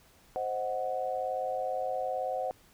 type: chord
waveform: sine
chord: C diminished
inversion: none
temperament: equal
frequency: 523.3 / 622.3 / 740 Hz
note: C5 / Eb5 / Gb5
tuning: 0 / 0 / 0 cents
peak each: -34 / -37 / -33 dBFS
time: 0.36-2.51 s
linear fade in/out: 0 ms
effects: pink hiss -61 dBFS RMS until 2.73 s